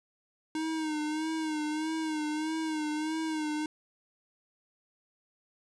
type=tone with vibrato; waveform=square; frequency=311.1 Hz; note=D#4; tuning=in tune; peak=-31 dBFS; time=0.55-3.66 s; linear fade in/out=2 ms; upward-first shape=sine; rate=1.6 Hz; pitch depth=51 cents each way; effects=resampled to 22050 Hz